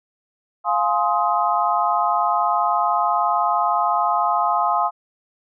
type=chord; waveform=sine; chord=F minor seventh; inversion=none; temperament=just; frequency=698.5 / 838.1 / 1047.7 / 1257.2 Hz; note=F5 / Ab5 / C6 / Eb6; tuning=0 / +16 / +2 / +18 cents; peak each=-22 dBFS; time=0.64-4.91 s; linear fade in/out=50 ms; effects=none